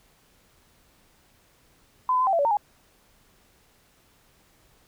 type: tone with pitch steps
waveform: sine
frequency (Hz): 1015 / 1009 / 1026 / 776 / 673 / 570 / 916 / 826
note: B5 / B5 / C6 / G5 / E5 / C#5 / A#5 / G#5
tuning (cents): +47 / +37 / -34 / -18 / +36 / +48 / -31 / -10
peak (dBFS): -19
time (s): 2.09-2.57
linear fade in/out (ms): 2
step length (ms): 60
effects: pink hiss -61 dBFS RMS until 4.87 s